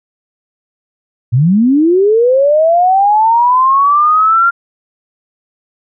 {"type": "linear sweep", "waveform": "sine", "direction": "up", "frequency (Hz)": [110, 1396.9], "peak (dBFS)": -6, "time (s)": [1.32, 4.51], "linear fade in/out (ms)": 20, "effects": []}